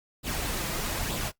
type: noise with flanger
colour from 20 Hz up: pink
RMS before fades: -31 dBFS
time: 0.23-1.32 s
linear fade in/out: 50 ms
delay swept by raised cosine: 0.24 to 6.04 ms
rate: 1.1 Hz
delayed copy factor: +0.5
effects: noise-tail reverb RT60 0.1 s tail -17 dB re dry + Opus 48 kbps